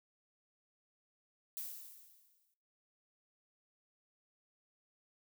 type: noise with exponential decay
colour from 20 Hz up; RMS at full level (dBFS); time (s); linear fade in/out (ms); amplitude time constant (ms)
violet; -41; 1.57-2.54; 0; 210
effects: noise-tail reverb RT60 0.5 s tail -19 dB re dry